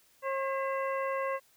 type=harmonic tone with a mistuned harmonic; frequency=539 Hz; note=C#5; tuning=49 cents flat; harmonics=1 / 2 / 3 / 4 / 5; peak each=-32 / -34 / -43 / -41 / -47 dBFS; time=0.22-1.4 s; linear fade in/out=50 ms; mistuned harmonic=4; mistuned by=-110 cents; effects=white hiss -65 dBFS RMS until 1.56 s